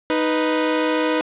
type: tone pair together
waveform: sawtooth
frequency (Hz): 311.1 / 493.9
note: D#4 / B4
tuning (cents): 0 / 0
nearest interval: minor sixth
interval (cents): 800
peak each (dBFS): -16 / -17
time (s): 0.1-1.21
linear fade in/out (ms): 0
effects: resampled to 8000 Hz + 8-bit